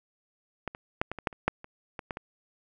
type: clicks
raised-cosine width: 0.5 ms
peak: -17 / -25 / -10 / -19 / -23 / -10 / -30 / -8 / -28 / -21 / -18 / -21 dBFS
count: 12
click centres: 0.677 / 0.749 / 1.015 / 1.116 / 1.187 / 1.272 / 1.328 / 1.48 / 1.644 / 1.992 / 2.108 / 2.171 s
effects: none